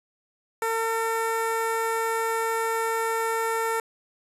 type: tone with notch filter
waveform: 15% pulse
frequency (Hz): 452.2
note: A4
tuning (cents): +47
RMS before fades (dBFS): -26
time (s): 0.62-3.8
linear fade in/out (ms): 2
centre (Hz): 4400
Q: 1.3
effects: resampled to 32000 Hz